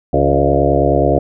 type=harmonic tone with a mistuned harmonic; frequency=69.6 Hz; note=C#2; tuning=8 cents sharp; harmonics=1 / 2 / 4 / 5 / 6 / 7 / 8 / 9 / 10; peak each=-19 / -19 / -19 / -19 / -19 / -19 / -19 / -19 / -19 dBFS; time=0.13-1.19 s; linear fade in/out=5 ms; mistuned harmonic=8; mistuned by=+30 cents; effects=none